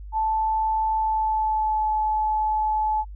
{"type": "tone with pitch glide", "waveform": "sine", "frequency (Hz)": [877, 861.4], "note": ["A5", "A5"], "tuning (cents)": [-6, -37], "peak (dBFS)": -20, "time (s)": [0.12, 3.05], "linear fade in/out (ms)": 50, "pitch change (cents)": -31, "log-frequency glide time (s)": [0.97, 1.86], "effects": ["added 50 Hz sine -35 dBFS peak until 3.15 s"]}